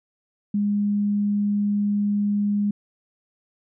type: tone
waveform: sine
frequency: 205 Hz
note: G#3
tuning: 22 cents flat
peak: -19 dBFS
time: 0.54-2.71 s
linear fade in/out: 5 ms
effects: none